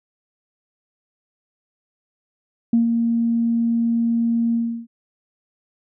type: tone with ADSR envelope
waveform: sine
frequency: 232 Hz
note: A#3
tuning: 8 cents flat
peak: -11 dBFS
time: 2.73-4.87 s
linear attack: 4 ms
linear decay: 130 ms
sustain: -5 dB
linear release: 330 ms
effects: tanh soft clip ceiling -7 dBFS